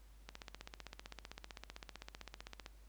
click train, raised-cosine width 0.2 ms, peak -29 dBFS, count 38, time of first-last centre 0.29-2.662 s, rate 15.6 Hz, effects added 50 Hz sine -57 dBFS peak until 2.88 s + pink hiss -70 dBFS RMS until 2.88 s

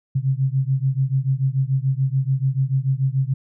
sine beating tone pair, 130.81 / 137.71 Hz, C3 / C#3, 0 / -11 cents, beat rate 6.9 Hz, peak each -20 / -21 dBFS, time 0.15-3.34 s, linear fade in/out 10 ms, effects none

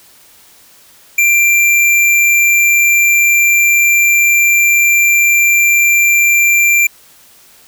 square tone, 2367 Hz, D7, 13 cents sharp, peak -8 dBFS, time 1.18-6.87 s, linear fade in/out 5 ms, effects white hiss -44 dBFS RMS until 7.67 s

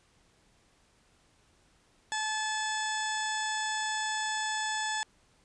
harmonic tone with a mistuned harmonic, 865 Hz, A5, 30 cents flat, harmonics 1 / 2 / 3 / 4 / 5 / 6 / 7 / 8 / 9 / 10, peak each -34 / -34 / -47 / -39 / -49 / -43 / -51 / -43 / -41 / -50 dBFS, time 2.12-5.03 s, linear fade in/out 0 ms, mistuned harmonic 7, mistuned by +87 cents, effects pink hiss -66 dBFS RMS until 5.44 s + resampled to 22050 Hz

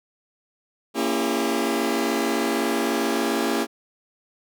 sawtooth chord, A# diminished seventh, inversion none, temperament just, 233.1 / 279.7 / 335.6 / 402.8 Hz, A#3 / C#4 / E4 / G4, 0 / +16 / +31 / +47 cents, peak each -23 dBFS, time 0.94-3.67 s, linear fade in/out 50 ms, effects none

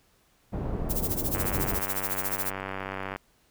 pink low-pass noise, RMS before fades -31 dBFS, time 0.52-1.8 s, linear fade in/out 20 ms, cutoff 600 Hz, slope 12 dB/octave
violet noise with tremolo, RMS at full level -28 dBFS, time 0.89-2.51 s, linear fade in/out 20 ms, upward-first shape sine, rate 14 Hz, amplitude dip 85%
click train, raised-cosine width 0.5 ms, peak -18 dBFS, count 175, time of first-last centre 1.35-3.161 s, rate 96.1 Hz
effects pink hiss -65 dBFS RMS until 3.5 s

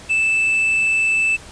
triangle tone with quantisation, 2637 Hz, E7, in tune, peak -13 dBFS, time 0.09-1.37 s, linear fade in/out 20 ms, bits 7, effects pink hiss -40 dBFS RMS until 1.51 s + resampled to 22050 Hz

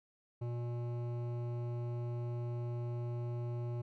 triangle tone with hard clipping, 119.9 Hz, A#2, 49 cents sharp, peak -38 dBFS, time 0.41-3.82 s, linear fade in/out 10 ms, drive 17 dB, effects none

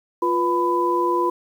sine tone cluster, 349.9 / 490 / 999 Hz, F4 / B4 / B5, +3 / -14 / +20 cents, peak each -21 / -27 / -20 dBFS, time 0.22-1.3 s, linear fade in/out 5 ms, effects 8-bit

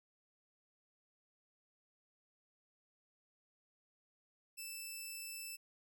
10% pulse tone, 2643 Hz, E7, 4 cents sharp, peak -36 dBFS, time 4.57-5.57 s, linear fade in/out 20 ms, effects none

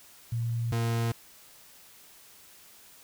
sine / 40% pulse tone pair in turn, 116.54 / 115.8 Hz, A#2 / A#2, 0 / -11 cents, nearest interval unison, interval 11 cents, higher first, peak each -27 / -25 dBFS, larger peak second, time 0.32-0.72 / 0.72-1.12 s, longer neither, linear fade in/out 5 ms, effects white hiss -54 dBFS RMS until 3.03 s

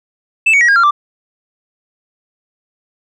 sine tone with pitch steps, 2637 / 2243 / 1908.2 / 1623.3 / 1380.9 / 1174.6 Hz, E7 / C#7 / A#6 / G#6 / F6 / D6, 0 / +20 / +40 / -40 / -20 / 0 cents, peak -4 dBFS, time 0.46-0.91 s, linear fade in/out 10 ms, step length 75 ms, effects tanh soft clip ceiling -6 dBFS

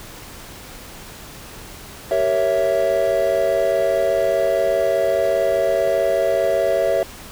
triangle chord, G diminished seventh, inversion none, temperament equal with one note detuned, 387.9 / 466.2 / 554.4 / 659.3 Hz, G4 / Bb4 / Db5 / Fb5, -18 / 0 / 0 / 0 cents, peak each -23 / -23 / -18 / -17 dBFS, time 2.11-7.03 s, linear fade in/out 2 ms, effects pink hiss -38 dBFS RMS until 7.31 s

